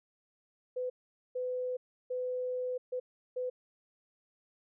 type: tone bursts at uneven times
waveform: sine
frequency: 503 Hz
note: B4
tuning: 32 cents sharp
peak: -32 dBFS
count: 5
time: 0.76-0.9 / 1.35-1.77 / 2.1-2.78 / 2.92-3 / 3.36-3.5 s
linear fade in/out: 10 ms
effects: none